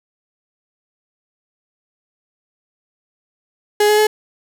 35% pulse tone with pitch steps, 417.3 / 422.1 / 427.1 Hz, G#4 / G#4 / G#4, +8 / +28 / +48 cents, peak -9 dBFS, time 3.8-4.07 s, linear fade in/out 5 ms, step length 90 ms, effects none

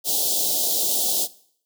white band-stop noise, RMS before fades -22 dBFS, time 0.04-1.28 s, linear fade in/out 50 ms, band 780 to 3300 Hz, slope 48 dB/octave, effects noise-tail reverb RT60 0.6 s tail -19 dB re dry + high-pass 300 Hz 12 dB/octave

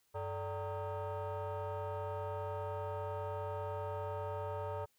sine tone with frequency modulation, 243 Hz, B3, 28 cents flat, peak -35 dBFS, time 0.14-4.86 s, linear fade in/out 20 ms, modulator 339 Hz, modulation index 2.4, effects tanh soft clip ceiling -35 dBFS + white hiss -75 dBFS RMS until 4.98 s

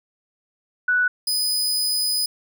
sine / sawtooth tone pair in turn, 1480 / 4994 Hz, F#6 / D#8, 0 / +6 cents, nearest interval octave + major sixth, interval 2106 cents, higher second, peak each -16 / -17 dBFS, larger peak first, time 0.88-1.08 / 1.27-2.26 s, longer second, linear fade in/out 5 ms, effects none

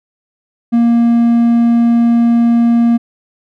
triangle tone, 234.4 Hz, A#3, 10 cents sharp, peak -5 dBFS, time 0.72-2.98 s, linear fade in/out 20 ms, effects none

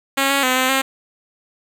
5% pulse tone with pitch steps, 273.1 / 277.3 / 255.6 / 258.2 / 267.5 Hz, C#4 / C#4 / C4 / C4 / C4, -26 / +1 / -40 / -23 / +38 cents, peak -4 dBFS, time 0.17-0.82 s, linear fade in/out 10 ms, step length 130 ms, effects none

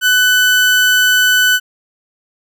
30% pulse tone, 1500 Hz, F#6, 23 cents sharp, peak -6 dBFS, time 0.01-1.6 s, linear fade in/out 50 ms, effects none

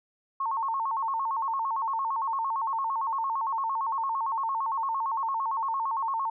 sine tone with vibrato, 992 Hz, B5, 7 cents sharp, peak -26 dBFS, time 0.4-6.3 s, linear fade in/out 5 ms, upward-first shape square, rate 8.8 Hz, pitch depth 160 cents each way, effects none

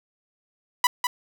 sawtooth tone with echo, 987.8 Hz, B5, in tune, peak -12 dBFS, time 0.84-0.87 s, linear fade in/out 2 ms, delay 200 ms, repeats 1, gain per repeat -6 dB, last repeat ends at 1.07 s, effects none

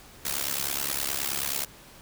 white noise with amplitude modulation, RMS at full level -26 dBFS, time 0.25-1.65 s, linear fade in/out 5 ms, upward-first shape sine, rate 69.5 Hz, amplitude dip 90%, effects pink hiss -50 dBFS RMS until 2.01 s

